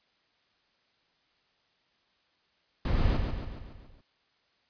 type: noise with echo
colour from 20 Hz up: brown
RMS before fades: -25 dBFS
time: 2.85-3.17 s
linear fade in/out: 2 ms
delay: 140 ms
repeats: 6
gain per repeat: -5 dB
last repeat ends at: 4.01 s
effects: white hiss -70 dBFS RMS until 4.69 s + resampled to 11025 Hz